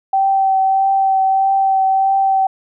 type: tone with vibrato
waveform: sine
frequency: 773 Hz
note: G5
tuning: 24 cents flat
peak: -11 dBFS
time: 0.13-2.47 s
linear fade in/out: 5 ms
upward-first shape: triangle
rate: 1.6 Hz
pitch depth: 17 cents each way
effects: none